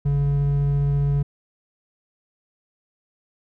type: tone pair together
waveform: triangle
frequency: 52.13 / 141.6 Hz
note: G#1 / C#3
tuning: +7 / +37 cents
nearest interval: octave + perfect fourth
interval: 1730 cents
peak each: -25 / -16 dBFS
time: 0.05-1.23 s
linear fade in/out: 10 ms
effects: none